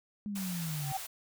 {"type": "exponential sweep", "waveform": "sine", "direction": "down", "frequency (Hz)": [211.2, 136.7], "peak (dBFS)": -34, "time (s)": [0.26, 0.92], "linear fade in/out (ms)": 0}
{"type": "band-stop noise", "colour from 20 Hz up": "white", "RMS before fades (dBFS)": -42, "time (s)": [0.35, 1.07], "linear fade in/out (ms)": 10, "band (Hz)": [110, 540], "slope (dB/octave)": 24}
{"type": "tone with exponential growth", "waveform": "sine", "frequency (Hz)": 771, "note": "G5", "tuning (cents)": -29, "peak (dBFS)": -29, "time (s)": [0.76, 0.97], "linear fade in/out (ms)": 5, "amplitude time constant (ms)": 45}
{"effects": []}